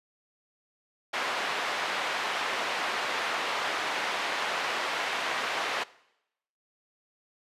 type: band-pass noise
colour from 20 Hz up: pink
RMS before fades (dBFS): -31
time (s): 1.13-5.84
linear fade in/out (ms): 10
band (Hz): 720 to 3100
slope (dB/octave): 12
effects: noise-tail reverb RT60 0.8 s tail -20 dB re dry + resampled to 32000 Hz